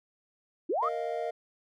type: linear sweep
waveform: sine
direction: up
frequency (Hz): 277.2 to 1344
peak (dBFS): -26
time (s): 0.69-0.89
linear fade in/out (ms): 10
type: chord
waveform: triangle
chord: Bb suspended fourth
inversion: none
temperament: equal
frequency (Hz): 466.2 / 622.3 / 698.5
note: Bb4 / Eb5 / F5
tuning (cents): 0 / 0 / 0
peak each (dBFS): -33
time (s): 0.82-1.31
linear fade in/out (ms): 10
effects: none